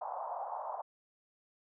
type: band-pass noise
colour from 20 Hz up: white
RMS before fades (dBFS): -40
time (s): 0.01-0.82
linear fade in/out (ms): 10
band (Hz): 630 to 1000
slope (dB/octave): 48
effects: none